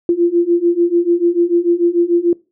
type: beating tone pair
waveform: sine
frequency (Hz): 341.3 / 348.1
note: F4 / F4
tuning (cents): -40 / -6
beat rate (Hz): 6.8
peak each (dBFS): -15 / -13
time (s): 0.09-2.33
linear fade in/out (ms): 2
effects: noise-tail reverb RT60 0.3 s tail -23 dB re dry